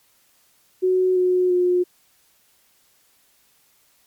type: tone with pitch steps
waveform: sine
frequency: 370 / 364.3 / 358.6 Hz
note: F#4 / F#4 / F4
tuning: 0 / -27 / +46 cents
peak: -15 dBFS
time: 0.82-1.84 s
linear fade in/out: 20 ms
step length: 340 ms
effects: white hiss -60 dBFS RMS until 4.06 s + MP3 96 kbps